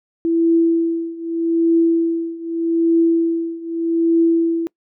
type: tone with tremolo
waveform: sine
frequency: 332.3 Hz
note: E4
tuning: 14 cents sharp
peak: -10 dBFS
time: 0.25-4.67 s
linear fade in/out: 0 ms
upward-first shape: triangle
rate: 0.82 Hz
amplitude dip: 90%
effects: noise-tail reverb RT60 0.1 s tail -25 dB re dry